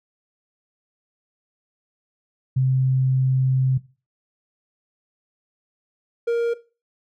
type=tone pair in turn; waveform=sine / triangle; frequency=130.81 / 468.3 Hz; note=C3 / A#4; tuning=0 / +8 cents; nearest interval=octave + minor seventh; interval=2208 cents; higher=second; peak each=-16 dBFS; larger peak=neither; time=2.56-3.78 / 6.27-6.54 s; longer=first; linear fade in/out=10 ms; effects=noise-tail reverb RT60 0.3 s tail -17 dB re dry